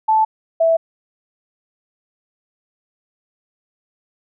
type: tone pair in turn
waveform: sine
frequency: 875 / 657.2 Hz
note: A5 / E5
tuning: -10 / -5 cents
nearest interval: perfect fourth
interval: 495 cents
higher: first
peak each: -11 dBFS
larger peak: neither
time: 0.08-0.25 / 0.6-0.77 s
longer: neither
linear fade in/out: 10 ms
effects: none